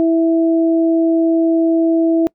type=tone pair together; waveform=sine; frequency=328.6 / 659.3 Hz; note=E4 / E5; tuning=-5 / 0 cents; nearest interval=octave; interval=1205 cents; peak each=-11 / -19 dBFS; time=0-2.27 s; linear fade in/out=0 ms; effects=noise-tail reverb RT60 0.1 s tail -24 dB re dry